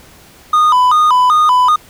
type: tone with vibrato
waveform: triangle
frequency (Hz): 1108.7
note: C#6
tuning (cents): 0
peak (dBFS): -5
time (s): 0.53-1.76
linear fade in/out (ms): 5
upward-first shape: square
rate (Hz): 2.6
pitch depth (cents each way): 180
effects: pink hiss -42 dBFS RMS until 1.89 s